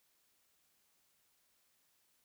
silence, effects white hiss -75 dBFS RMS until 2.24 s

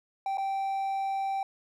triangle tone with dropouts, 780 Hz, G5, 9 cents flat, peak -26 dBFS, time 0.26-1.43 s, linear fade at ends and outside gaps 2 ms, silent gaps 0.373-0.381 s, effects none

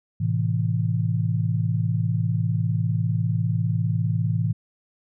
sine chord, A minor, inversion none, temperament equal with one note detuned, 110 / 129.98 / 164.81 Hz, A2 / C3 / E3, 0 / -11 / 0 cents, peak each -23 / -26 / -25 dBFS, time 0.2-4.53 s, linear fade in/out 10 ms, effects none

